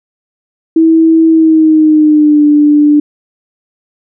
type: tone with pitch glide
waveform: sine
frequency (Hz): 324.3 to 295.7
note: E4 to D4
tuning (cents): -28 to +12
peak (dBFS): -3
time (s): 0.76-3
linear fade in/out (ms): 5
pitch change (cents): -160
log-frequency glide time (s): 1.28-2.44
effects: none